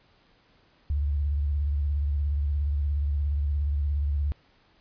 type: tone with vibrato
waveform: sine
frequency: 72.2 Hz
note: D2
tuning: 29 cents flat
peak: -23 dBFS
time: 0.9-4.32 s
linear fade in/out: 0 ms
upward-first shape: triangle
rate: 17 Hz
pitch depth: 110 cents each way
effects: pink hiss -62 dBFS RMS until 4.8 s + resampled to 11025 Hz